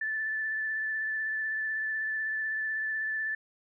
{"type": "tone with vibrato", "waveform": "sine", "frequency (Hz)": 1753, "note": "A6", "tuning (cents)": -7, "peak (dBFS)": -29, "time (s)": [0.01, 3.35], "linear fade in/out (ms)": 5, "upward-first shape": "triangle", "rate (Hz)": 16, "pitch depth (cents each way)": 20, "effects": []}